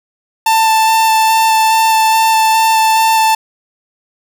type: tone with vibrato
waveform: 45% pulse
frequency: 887 Hz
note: A5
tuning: 14 cents sharp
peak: -8 dBFS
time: 0.46-3.35 s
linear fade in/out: 5 ms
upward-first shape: square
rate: 2.4 Hz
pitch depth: 8 cents each way
effects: none